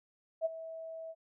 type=tone with ADSR envelope; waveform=sine; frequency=650 Hz; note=E5; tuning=24 cents flat; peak=-26 dBFS; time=0.41-1.15 s; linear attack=43 ms; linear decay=23 ms; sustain=-15 dB; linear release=46 ms; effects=none